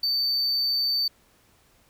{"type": "tone", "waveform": "sine", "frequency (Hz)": 4566, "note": "D8", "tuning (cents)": -50, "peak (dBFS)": -19, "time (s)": [0.03, 1.08], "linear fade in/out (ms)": 5, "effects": ["tanh soft clip ceiling -21 dBFS", "pink hiss -61 dBFS RMS until 1.89 s"]}